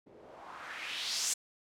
blue noise with low-pass filter sweep, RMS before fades -39 dBFS, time 0.06-1.34 s, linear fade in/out 10 ms, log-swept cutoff 340 to 7800 Hz, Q 2.4, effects none

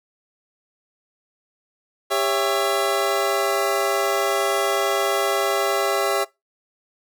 25% pulse chord, C# diminished, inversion second, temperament just, 399.1 / 554.4 / 665.2 Hz, G4 / C#5 / E5, +31 / 0 / +16 cents, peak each -20 dBFS, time 2.1-6.25 s, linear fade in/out 20 ms, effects noise-tail reverb RT60 0.2 s tail -21 dB re dry

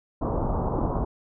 pink low-pass noise, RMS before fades -26 dBFS, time 0.21-1.05 s, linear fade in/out 10 ms, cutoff 1100 Hz, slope 48 dB/octave, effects none

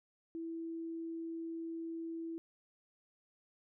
sine tone, 329.6 Hz, E4, in tune, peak -39 dBFS, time 0.35-2.38 s, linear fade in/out 0 ms, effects none

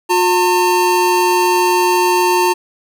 square tone pair together, 359.3 / 904 Hz, F4 / A5, +49 / +47 cents, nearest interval octave + major third, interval 1598 cents, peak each -15 / -14 dBFS, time 0.09-2.54 s, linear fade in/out 20 ms, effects none

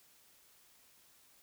silence, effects white hiss -65 dBFS RMS until 1.42 s

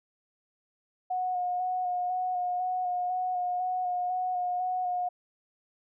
sine tone with vibrato, 727 Hz, F#5, 31 cents flat, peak -27 dBFS, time 1.1-5.09 s, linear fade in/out 10 ms, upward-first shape square, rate 2 Hz, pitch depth 18 cents each way, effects none

